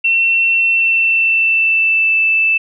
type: tone with pitch glide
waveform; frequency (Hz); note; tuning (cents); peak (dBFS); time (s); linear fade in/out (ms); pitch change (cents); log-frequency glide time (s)
sine; 2705 to 2642; E7 to E7; +44 to +3; -10; 0.04-2.58; 10; -41; 0.55-2.16
effects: none